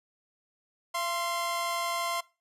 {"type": "tone pair together", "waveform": "sawtooth", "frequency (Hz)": [682.2, 1049], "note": ["F5", "C6"], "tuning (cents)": [-41, 4], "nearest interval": "perfect fifth", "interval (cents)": 745, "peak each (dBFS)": [-30, -27], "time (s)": [0.94, 2.21], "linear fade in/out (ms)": 10, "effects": ["noise-tail reverb RT60 0.3 s tail -21 dB re dry", "resampled to 32000 Hz"]}